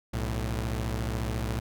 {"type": "tone pair together", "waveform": "sawtooth", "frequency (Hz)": [62.08, 110], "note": ["B1", "A2"], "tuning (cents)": [10, 0], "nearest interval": "minor seventh", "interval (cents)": 990, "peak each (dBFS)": [-27, -28], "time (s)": [0.13, 1.6], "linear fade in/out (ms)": 10, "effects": []}